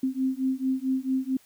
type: beating tone pair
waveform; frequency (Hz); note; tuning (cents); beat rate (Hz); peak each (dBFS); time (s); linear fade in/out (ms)
sine; 260.2 / 264.7; C4 / C4; -9 / +20; 4.5; -27; 0.03-1.37; 5
effects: white hiss -59 dBFS RMS until 1.45 s